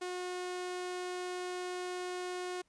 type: tone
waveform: sawtooth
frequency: 361.7 Hz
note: F#4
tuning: 39 cents flat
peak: -33 dBFS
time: 0.01-2.62 s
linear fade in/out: 10 ms
effects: pink hiss -75 dBFS RMS until 2.68 s + resampled to 22050 Hz